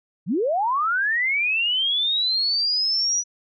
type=linear sweep; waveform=sine; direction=up; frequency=137.6 to 5890 Hz; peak=-19 dBFS; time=0.26-3.24 s; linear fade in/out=50 ms; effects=none